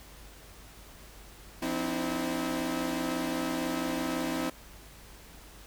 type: tone cluster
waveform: sawtooth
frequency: 173.9 / 259 / 297.1 / 323 Hz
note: F3 / C4 / D4 / E4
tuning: -7 / -17 / +20 / -35 cents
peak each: -37 / -29 / -34 / -30 dBFS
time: 1.62-4.5 s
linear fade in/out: 5 ms
effects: added 50 Hz sine -52 dBFS peak until 5.66 s + pink hiss -52 dBFS RMS until 5.66 s